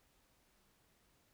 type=silence; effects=pink hiss -73 dBFS RMS until 1.33 s